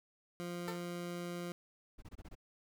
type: tone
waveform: 20% pulse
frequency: 174.61 Hz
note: F3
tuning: in tune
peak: -35 dBFS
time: 0.4-1.52 s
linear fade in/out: 0 ms
type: tone with exponential decay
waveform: 15% pulse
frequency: 447.9 Hz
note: A4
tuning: 31 cents sharp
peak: -31 dBFS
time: 0.68-0.86 s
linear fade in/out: 0 ms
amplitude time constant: 38 ms
type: noise bursts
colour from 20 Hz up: brown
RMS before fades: -49 dBFS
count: 6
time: 1.98-2.353 s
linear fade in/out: 10 ms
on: 43 ms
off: 23 ms
effects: none